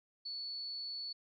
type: tone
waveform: sine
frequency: 4435 Hz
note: C#8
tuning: in tune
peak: -39 dBFS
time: 0.25-1.13 s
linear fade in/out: 10 ms
effects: MP3 64 kbps